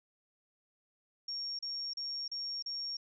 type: tone bursts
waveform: sine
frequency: 5540 Hz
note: F8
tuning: 15 cents flat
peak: -36 dBFS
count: 5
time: 1.28-2.97 s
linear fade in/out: 5 ms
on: 310 ms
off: 35 ms
effects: none